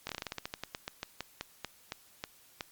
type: slowing click train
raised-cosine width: 0.2 ms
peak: -19 dBFS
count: 21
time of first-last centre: 0.07-2.608 s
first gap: 22 ms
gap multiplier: 1.16
effects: white hiss -61 dBFS RMS until 2.71 s + Opus 48 kbps